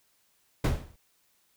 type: noise with exponential decay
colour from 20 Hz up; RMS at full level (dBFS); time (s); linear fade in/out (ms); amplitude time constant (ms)
brown; -19; 0.64-0.96; 5; 68
effects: white hiss -69 dBFS RMS until 1.56 s